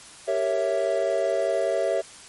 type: chord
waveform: triangle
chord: G diminished seventh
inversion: none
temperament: equal with one note detuned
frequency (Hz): 392 / 462.9 / 554.4 / 659.3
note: G4 / Bb4 / Db5 / Fb5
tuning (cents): 0 / -12 / 0 / 0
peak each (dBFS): -27 / -28 / -24 / -23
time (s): 0.27-2.02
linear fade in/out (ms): 20
effects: white hiss -45 dBFS RMS until 2.28 s + MP3 48 kbps